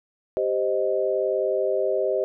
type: chord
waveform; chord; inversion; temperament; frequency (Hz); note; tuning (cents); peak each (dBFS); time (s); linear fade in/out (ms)
sine; C minor; second; equal; 392 / 523.3 / 622.3; G4 / C5 / Eb5; 0 / 0 / 0; -25; 0.37-2.24; 0
effects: none